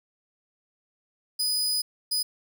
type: tone bursts at uneven times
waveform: sawtooth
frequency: 4978 Hz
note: D#8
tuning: in tune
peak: -21 dBFS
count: 2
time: 1.39-1.82 / 2.11-2.23 s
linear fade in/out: 10 ms
effects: none